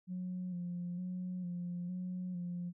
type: tone with vibrato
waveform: sine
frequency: 178.9 Hz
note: F3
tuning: 42 cents sharp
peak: -36 dBFS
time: 0.07-2.73 s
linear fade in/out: 50 ms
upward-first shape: square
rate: 1.1 Hz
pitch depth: 30 cents each way
effects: tanh soft clip ceiling -33 dBFS